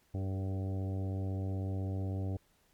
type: harmonic tone with a mistuned harmonic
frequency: 96 Hz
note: G2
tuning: 36 cents flat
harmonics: 1 / 2 / 3 / 4 / 5 / 6 / 7 / 8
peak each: -33 / -43 / -43 / -49 / -50 / -51 / -53 / -55 dBFS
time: 0.14-2.37 s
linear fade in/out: 5 ms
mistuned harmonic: 5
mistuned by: -22 cents
effects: pink hiss -70 dBFS RMS until 2.73 s + MP3 96 kbps